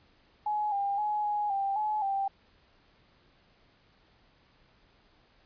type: tone with pitch steps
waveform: sine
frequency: 842 / 800 / 841 / 833 / 789 / 851 / 786 Hz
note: G#5 / G5 / G#5 / G#5 / G5 / G#5 / G5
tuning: +24 / +35 / +22 / +5 / +11 / +42 / +4 cents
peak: -27 dBFS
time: 0.46-2.28 s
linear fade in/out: 5 ms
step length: 260 ms
effects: pink hiss -64 dBFS RMS until 5.45 s + resampled to 11025 Hz